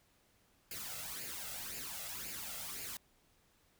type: noise with flanger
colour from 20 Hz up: white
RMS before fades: -44 dBFS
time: 0.71-2.97 s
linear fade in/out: 2 ms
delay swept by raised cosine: 0.42 to 1.52 ms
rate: 1.9 Hz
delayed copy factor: +0.65
effects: pink hiss -71 dBFS RMS until 3.79 s